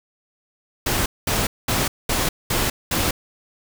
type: noise bursts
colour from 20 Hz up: pink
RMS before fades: -21 dBFS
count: 6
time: 0.86-3.11 s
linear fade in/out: 5 ms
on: 200 ms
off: 210 ms
effects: none